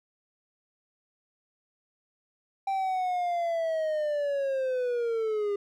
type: linear sweep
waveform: triangle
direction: down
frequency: 784 to 400.9 Hz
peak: -24 dBFS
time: 2.67-5.56 s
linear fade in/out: 5 ms
effects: none